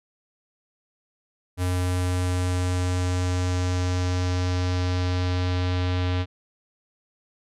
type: tone with low-pass filter sweep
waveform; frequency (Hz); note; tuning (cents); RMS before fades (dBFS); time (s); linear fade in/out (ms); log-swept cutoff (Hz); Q
square; 90.4; F#2; -40; -24; 1.57-6.26; 50; 11000 to 3600; 1.8
effects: none